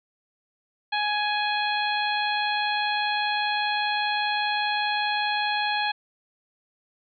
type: harmonic tone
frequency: 835 Hz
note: G#5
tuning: 9 cents sharp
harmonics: 1 / 2 / 3 / 4 / 5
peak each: -26 / -29 / -31 / -32 / -33 dBFS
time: 0.92-5.92 s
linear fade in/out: 10 ms
effects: none